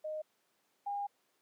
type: tone pair in turn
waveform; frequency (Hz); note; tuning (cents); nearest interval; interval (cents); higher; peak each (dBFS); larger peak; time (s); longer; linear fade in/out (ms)
sine; 618 / 809.4; D#5 / G#5; -12 / -45; perfect fourth; 467; second; -36 / -34; second; 0.04-0.22 / 0.86-1.07; second; 10
effects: pink hiss -75 dBFS RMS until 1.41 s + high-pass 300 Hz 12 dB/octave

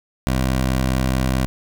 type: tone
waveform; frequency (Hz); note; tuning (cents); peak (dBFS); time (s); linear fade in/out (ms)
15% pulse; 64.7; C2; -19; -11; 0.27-1.46; 0
effects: none

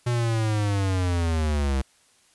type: linear sweep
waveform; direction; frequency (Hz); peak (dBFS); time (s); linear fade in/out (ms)
square; down; 122.3 to 65.2; -22; 0.06-1.82; 10
effects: white hiss -60 dBFS RMS until 2.34 s + resampled to 24000 Hz

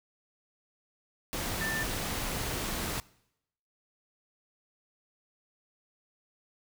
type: tone in noise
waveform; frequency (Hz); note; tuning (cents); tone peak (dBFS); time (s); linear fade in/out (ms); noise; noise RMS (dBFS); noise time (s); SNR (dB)
sine; 1781; A6; +21; -32; 1.61-1.83; 0; pink; -34; 1.33-3; -1
effects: noise-tail reverb RT60 0.8 s tail -22 dB re dry

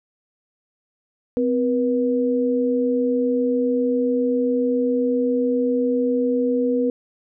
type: tone pair together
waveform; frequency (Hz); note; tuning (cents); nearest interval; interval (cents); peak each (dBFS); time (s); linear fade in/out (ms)
sine; 256.2 / 483.6; C4 / B4; -36 / -36; major seventh; 1100; -20; 1.37-6.9; 0
effects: none

